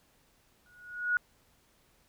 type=tone with exponential growth; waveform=sine; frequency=1454 Hz; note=F#6; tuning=31 cents flat; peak=-22 dBFS; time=0.66-1.17 s; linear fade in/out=1 ms; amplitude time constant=110 ms; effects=pink hiss -67 dBFS RMS until 2.08 s